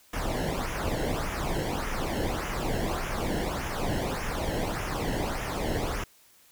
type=noise with flanger; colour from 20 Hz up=brown; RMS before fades=-30 dBFS; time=0.13-6.04 s; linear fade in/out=5 ms; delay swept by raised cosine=0.23 to 0.85 ms; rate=1.7 Hz; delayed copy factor=-0.75; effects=white hiss -59 dBFS RMS until 6.51 s